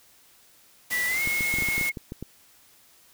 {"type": "noise", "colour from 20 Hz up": "white", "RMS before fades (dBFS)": -33, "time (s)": [0.9, 1.9], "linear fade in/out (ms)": 10}
{"type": "tone with pitch glide", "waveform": "sine", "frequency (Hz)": [1966, 2169], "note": ["B6", "C#7"], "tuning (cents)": [-8, -38], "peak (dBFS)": -24, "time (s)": [0.91, 1.92], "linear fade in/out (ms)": 20, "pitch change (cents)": 170, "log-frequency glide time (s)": [1.07, 1.22]}
{"type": "clicks", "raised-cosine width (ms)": 3, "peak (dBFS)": -21, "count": 11, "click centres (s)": [1.274, 1.408, 1.54, 1.586, 1.623, 1.687, 1.78, 1.812, 1.972, 2.121, 2.226]}
{"effects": ["white hiss -57 dBFS RMS until 3.13 s"]}